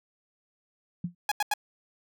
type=tone with exponential decay; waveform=sine; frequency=174.61 Hz; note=F3; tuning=in tune; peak=-25 dBFS; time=1.04-1.15 s; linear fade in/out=5 ms; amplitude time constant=22 ms
type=tone bursts; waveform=sawtooth; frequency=834 Hz; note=G#5; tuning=7 cents sharp; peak=-20 dBFS; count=3; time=1.29-1.538 s; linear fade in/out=2 ms; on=26 ms; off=85 ms
effects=none